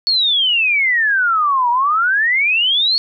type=exponential two-way sweep; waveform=sine; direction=down then up; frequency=4435 to 939 to 4435 Hz; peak=-12 dBFS; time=0.07-2.98 s; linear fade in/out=0 ms; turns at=1.7 s; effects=none

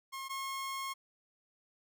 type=tone pair in turn; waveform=sawtooth; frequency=1075 / 1080 Hz; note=C6 / C#6; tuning=+47 / -45 cents; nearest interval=unison; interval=8 cents; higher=second; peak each=-36 / -33 dBFS; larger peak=second; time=0.12-0.29 / 0.29-0.94 s; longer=second; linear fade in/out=20 ms; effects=none

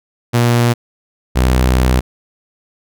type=tone pair in turn; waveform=sawtooth; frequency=119.4 / 63.25 Hz; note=A#2 / B1; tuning=+42 / +42 cents; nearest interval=major seventh; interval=1100 cents; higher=first; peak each=-6 dBFS; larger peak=neither; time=0.33-0.74 / 1.35-2.01 s; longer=second; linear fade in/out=20 ms; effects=none

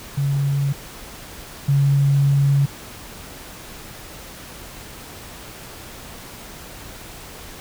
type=tone pair in turn; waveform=sine; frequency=139.9 / 139.9 Hz; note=C#3 / C#3; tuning=+16 / +16 cents; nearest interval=unison; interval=0 cents; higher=neither; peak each=-17 / -13 dBFS; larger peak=second; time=0.17-0.73 / 1.68-2.66 s; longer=second; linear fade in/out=10 ms; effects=pink hiss -38 dBFS RMS until 7.6 s

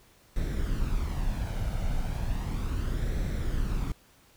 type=noise with flanger; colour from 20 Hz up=brown; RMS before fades=-29 dBFS; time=0.36-3.92 s; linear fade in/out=2 ms; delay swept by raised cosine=0.51 to 1.38 ms; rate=0.35 Hz; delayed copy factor=+0.5; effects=pink hiss -60 dBFS RMS until 4.36 s

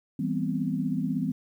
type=chord; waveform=sine; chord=C major seventh; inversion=first; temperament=just; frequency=163.52 / 196.22 / 245.3 / 261.6 Hz; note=E3 / G3 / B3 / C4; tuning=-14 / +2 / -12 / 0 cents; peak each=-31 dBFS; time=0.19-1.32 s; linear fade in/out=5 ms; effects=10-bit

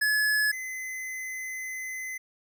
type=tone pair in turn; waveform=square; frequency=1705 / 2039 Hz; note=G#6 / C7; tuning=+45 / -45 cents; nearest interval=minor third; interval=310 cents; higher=second; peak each=-23 / -34 dBFS; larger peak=first; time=0.01-0.52 / 0.52-2.18 s; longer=second; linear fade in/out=10 ms; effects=none

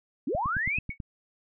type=linear sweep; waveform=sine; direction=up; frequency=219 to 2620 Hz; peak=-26 dBFS; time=0.27-0.79 s; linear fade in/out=5 ms
type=click train; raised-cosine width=5 ms; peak=-22 dBFS; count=7; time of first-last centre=0.35-1.002 s; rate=9.2 Hz
type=tone with exponential decay; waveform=sine; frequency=2224 Hz; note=C#7; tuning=5 cents sharp; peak=-30 dBFS; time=0.9-0.98 s; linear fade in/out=5 ms; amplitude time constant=17 ms
effects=none

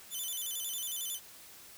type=tone with vibrato; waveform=5% pulse; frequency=3265 Hz; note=G#7; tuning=30 cents flat; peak=-28 dBFS; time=0.1-1.2 s; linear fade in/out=50 ms; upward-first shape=square; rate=11 Hz; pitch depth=120 cents each way; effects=white hiss -53 dBFS RMS until 1.77 s

